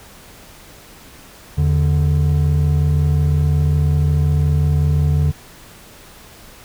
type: tone pair together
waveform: triangle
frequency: 81.29 / 146.83 Hz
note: E2 / D3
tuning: -24 / 0 cents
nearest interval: minor seventh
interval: 1024 cents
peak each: -13 dBFS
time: 1.57-5.32 s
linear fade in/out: 20 ms
effects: tanh soft clip ceiling -3 dBFS + pink hiss -42 dBFS RMS until 6.64 s